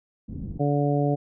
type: low-pass noise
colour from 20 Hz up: white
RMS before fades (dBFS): -34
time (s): 0.28-0.59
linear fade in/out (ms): 10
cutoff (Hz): 230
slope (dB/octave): 24
type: harmonic tone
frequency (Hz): 144.1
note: D3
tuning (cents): -33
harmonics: 1 / 2 / 3 / 4 / 5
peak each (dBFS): -23 / -26 / -28 / -29 / -30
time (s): 0.59-1.16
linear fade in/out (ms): 20
effects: none